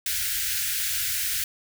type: band-stop noise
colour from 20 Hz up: white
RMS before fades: -27 dBFS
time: 0.06-1.44 s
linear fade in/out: 2 ms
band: 110 to 1400 Hz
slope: 96 dB/octave
effects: none